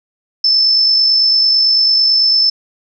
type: tone with amplitude modulation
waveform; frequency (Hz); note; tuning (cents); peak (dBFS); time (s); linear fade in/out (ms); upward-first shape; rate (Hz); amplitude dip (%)
sine; 5274; E8; 0; -7; 0.44-2.5; 5; sine; 49; 30
effects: none